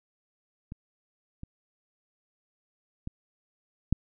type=clicks; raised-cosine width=5 ms; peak=-26 / -27 / -22 / -10 dBFS; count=4; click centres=0.721 / 1.434 / 3.074 / 3.926 s; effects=none